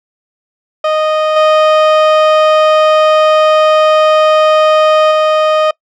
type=tone with level steps; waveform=30% pulse; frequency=620 Hz; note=D#5; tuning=6 cents flat; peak=-7 / -3 / -5 dBFS; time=0.84-5.71 s; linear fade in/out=5 ms; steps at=1.36 / 5.11 s; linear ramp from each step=5 ms; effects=noise-tail reverb RT60 0.1 s tail -24 dB re dry + low-pass 3000 Hz 12 dB/octave